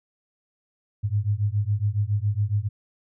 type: beating tone pair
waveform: sine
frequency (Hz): 100 / 107.2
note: G2 / A2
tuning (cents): +35 / -45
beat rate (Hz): 7.2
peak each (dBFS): -24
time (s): 1.03-2.69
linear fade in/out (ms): 20
effects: none